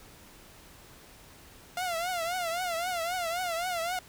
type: tone with vibrato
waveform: sawtooth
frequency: 697 Hz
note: F5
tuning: 4 cents flat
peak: -26 dBFS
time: 1.77-3.99 s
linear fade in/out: 2 ms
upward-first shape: triangle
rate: 3.8 Hz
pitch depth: 130 cents each way
effects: pink hiss -53 dBFS RMS until 4.08 s